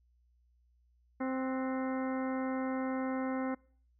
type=harmonic tone with a mistuned harmonic; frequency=261.6 Hz; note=C4; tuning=in tune; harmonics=1 / 2 / 3 / 4 / 5 / 6 / 7 / 8; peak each=-33 / -39 / -43 / -45 / -47 / -49 / -50 / -51 dBFS; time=1.2-3.55 s; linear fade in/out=10 ms; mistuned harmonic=6; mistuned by=-94 cents; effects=noise-tail reverb RT60 0.5 s tail -25 dB re dry + added 60 Hz sine -66 dBFS peak until 3.99 s